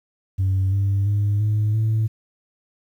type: tone with pitch steps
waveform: sine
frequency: 95.4 / 98.88 / 102.48 / 106.22 / 110.09 Hz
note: G2 / G2 / G#2 / G#2 / A2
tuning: -47 / +15 / -23 / +39 / +1 cents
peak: -15 dBFS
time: 0.38-2.08 s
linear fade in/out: 20 ms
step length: 340 ms
effects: tanh soft clip ceiling -15 dBFS + 9-bit